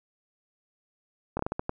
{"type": "slowing click train", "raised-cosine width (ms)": 1, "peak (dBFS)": -15, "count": 7, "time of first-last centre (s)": [1.37, 1.694], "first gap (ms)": 23, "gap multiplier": 1.34, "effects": []}